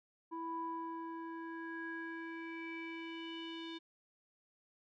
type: tone with low-pass filter sweep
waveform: square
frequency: 329.6 Hz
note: E4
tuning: in tune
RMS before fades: -44 dBFS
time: 0.31-3.79 s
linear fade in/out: 20 ms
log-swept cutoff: 890 to 3500 Hz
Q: 6
effects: none